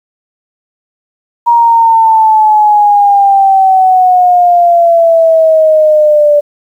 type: exponential sweep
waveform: sine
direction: down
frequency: 948 to 584 Hz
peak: -3 dBFS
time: 1.46-6.41 s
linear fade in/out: 20 ms
effects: 7-bit